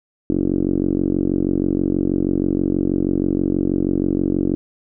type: tone with low-pass filter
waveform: 5% pulse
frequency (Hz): 46.25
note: F#1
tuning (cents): 0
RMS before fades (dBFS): -19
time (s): 0.3-4.55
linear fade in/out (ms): 0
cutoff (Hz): 310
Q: 3.9
effects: none